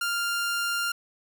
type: tone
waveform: sawtooth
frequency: 1397 Hz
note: F6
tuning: in tune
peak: -22 dBFS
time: 0.01-0.92 s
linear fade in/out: 5 ms
effects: none